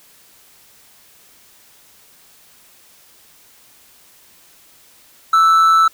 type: tone with amplitude modulation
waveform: triangle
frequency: 1320 Hz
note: E6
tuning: 2 cents sharp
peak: -5 dBFS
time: 5.33-5.88 s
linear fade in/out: 5 ms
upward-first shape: sine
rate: 170 Hz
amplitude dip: 40%
effects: white hiss -49 dBFS RMS until 5.93 s